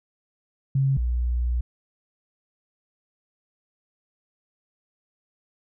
sine tone pair in turn, 135.7 / 60.45 Hz, C#3 / B1, -36 / -36 cents, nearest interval octave + major second, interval 1400 cents, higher first, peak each -18 / -21 dBFS, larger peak first, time 0.75-0.97 / 0.97-1.61 s, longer second, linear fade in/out 5 ms, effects none

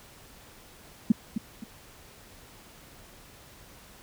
sine tone with echo, 220 Hz, A3, in tune, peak -14 dBFS, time 1.1-1.12 s, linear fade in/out 5 ms, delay 260 ms, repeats 2, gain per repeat -10 dB, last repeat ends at 1.64 s, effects pink hiss -52 dBFS RMS until 4.02 s

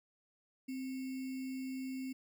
sine tone with sample-and-hold, 261.6 Hz, C4, in tune, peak -38 dBFS, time 0.68-2.13 s, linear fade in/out 10 ms, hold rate 2450 Hz, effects none

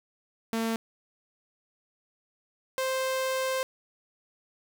sawtooth tone pair in turn, 226.2 / 523.6 Hz, A3 / C5, +48 / +1 cents, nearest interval octave + minor third, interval 1453 cents, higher second, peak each -23 dBFS, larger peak neither, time 0.53-0.76 / 2.78-3.63 s, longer second, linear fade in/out 0 ms, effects none

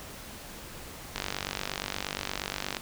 click train, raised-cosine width 0.2 ms, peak -13 dBFS, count 79, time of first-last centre 1.16-2.768 s, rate 48.5 Hz, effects pink hiss -44 dBFS RMS until 2.81 s

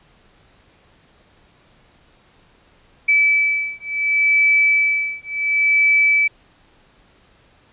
sine beating tone pair, 2305 / 2305.7 Hz, D7 / D7, -33 / -32 cents, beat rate 0.7 Hz, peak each -17 dBFS, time 3.08-6.28 s, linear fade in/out 10 ms, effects pink hiss -54 dBFS RMS until 7.72 s + resampled to 8000 Hz

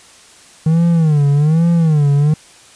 triangle tone with vibrato, 155.56 Hz, D#3, in tune, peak -7 dBFS, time 0.66-2.34 s, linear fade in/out 5 ms, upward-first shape sine, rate 1.2 Hz, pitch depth 160 cents each way, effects white hiss -43 dBFS RMS until 2.75 s + resampled to 22050 Hz

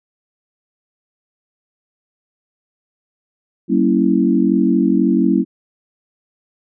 sine chord, G diminished seventh, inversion none, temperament equal with one note detuned, 191.41 / 233.1 / 277.2 / 329.6 Hz, G3 / Bb3 / Db4 / Fb4, -41 / 0 / 0 / 0 cents, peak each -17 dBFS, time 3.68-5.45 s, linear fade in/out 50 ms, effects none

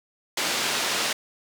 white band-pass noise, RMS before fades -26 dBFS, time 0.37-1.13 s, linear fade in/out 5 ms, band 200 to 5200 Hz, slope 12 dB/octave, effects none

